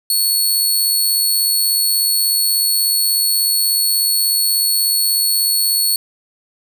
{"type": "tone with amplitude modulation", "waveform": "15% pulse", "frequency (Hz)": 4400, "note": "C#8", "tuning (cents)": -14, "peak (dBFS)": -5, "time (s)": [0.1, 5.96], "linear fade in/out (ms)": 2, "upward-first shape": "sine", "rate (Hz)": 96.5, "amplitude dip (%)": 40, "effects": []}